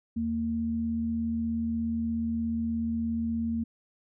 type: tone pair together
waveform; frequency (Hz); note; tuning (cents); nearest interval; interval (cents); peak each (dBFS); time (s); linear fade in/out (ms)
sine; 81.1 / 229.2; E2 / A#3; -28 / -29; octave + tritone; 1799; -37 / -27; 0.16-3.64; 10
effects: none